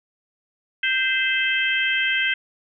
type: harmonic tone with a mistuned harmonic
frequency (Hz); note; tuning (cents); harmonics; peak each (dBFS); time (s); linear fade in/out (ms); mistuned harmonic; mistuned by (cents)
523.3; C5; 0; 3 / 4 / 5 / 6; -23 / -24 / -25 / -26; 0.83-2.34; 5; 4; -29
effects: none